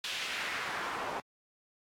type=noise with band-pass filter sweep; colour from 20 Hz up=pink; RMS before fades=-37 dBFS; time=0.04-1.2 s; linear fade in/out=2 ms; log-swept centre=3400 to 830 Hz; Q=1.5; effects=AAC 64 kbps